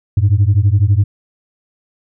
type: beating tone pair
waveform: sine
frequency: 95.1 / 107.1 Hz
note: F#2 / A2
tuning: +48 / -46 cents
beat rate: 12 Hz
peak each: -10 dBFS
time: 0.17-1.04 s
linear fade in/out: 5 ms
effects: tanh soft clip ceiling -5 dBFS